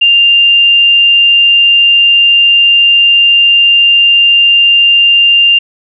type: tone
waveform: sine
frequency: 2794 Hz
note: F7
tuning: in tune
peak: -3 dBFS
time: 0.01-5.59 s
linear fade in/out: 10 ms
effects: none